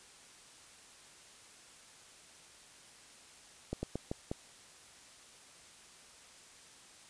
slowing click train, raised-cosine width 2 ms, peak -22 dBFS, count 5, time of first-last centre 3.73-4.315 s, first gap 100 ms, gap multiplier 1.26, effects white hiss -57 dBFS RMS until 7.09 s + resampled to 22050 Hz

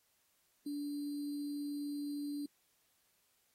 sine tone with sample-and-hold, 289.5 Hz, D4, 25 cents flat, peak -37 dBFS, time 0.66-2.46 s, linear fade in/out 5 ms, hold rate 4410 Hz, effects white hiss -75 dBFS RMS until 3.54 s + AAC 48 kbps

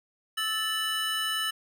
square tone cluster, 1308 / 1755 / 2973 Hz, E6 / A6 / F#7, -14 / -5 / +8 cents, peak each -35 / -34 / -30 dBFS, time 0.37-1.51 s, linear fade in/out 10 ms, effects none

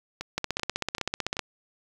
two click trains, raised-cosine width 0.2 ms, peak -16 / -10 dBFS, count 4 / 17, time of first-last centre 0.21-1.368 / 0.38-1.393 s, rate 2.59 / 15.8 Hz, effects 8-bit

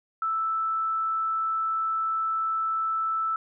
sine tone, 1318.5 Hz, E6, in tune, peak -24 dBFS, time 0.22-3.36 s, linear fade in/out 2 ms, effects none

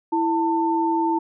sine tone pair together, 330 / 894.3 Hz, E4 / A5, +2 / +28 cents, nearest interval octave + perfect fourth, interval 1726 cents, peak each -21 dBFS, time 0.12-1.19 s, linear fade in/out 10 ms, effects none

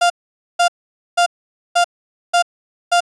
35% pulse tone bursts, 698.5 Hz, F5, in tune, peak -9 dBFS, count 6, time 0.01-3.006 s, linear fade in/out 10 ms, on 91 ms, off 490 ms, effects resampled to 22050 Hz

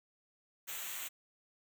white noise with comb filter, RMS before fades -42 dBFS, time 0.67-1.09 s, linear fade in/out 20 ms, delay 0.2 ms, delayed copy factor -0.75, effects none

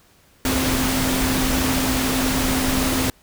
sine tone in noise, 260.4 Hz, C4, 8 cents flat, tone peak -22 dBFS, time 0.45-3.1 s, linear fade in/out 2 ms, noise pink, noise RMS -22 dBFS, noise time 0.45-3.1 s, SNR -3 dB, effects pink hiss -55 dBFS RMS until 3.22 s

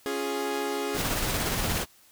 sawtooth chord, Db major, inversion none, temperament equal, 277.2 / 349.2 / 415.3 Hz, Db4 / F4 / Ab4, 0 / 0 / 0 cents, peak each -30 / -32 / -26 dBFS, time 0.06-0.97 s, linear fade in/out 0 ms
pink noise with tremolo, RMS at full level -27 dBFS, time 0.93-1.86 s, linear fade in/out 50 ms, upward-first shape square, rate 17 Hz, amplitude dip 25%
effects white hiss -58 dBFS RMS until 2.11 s

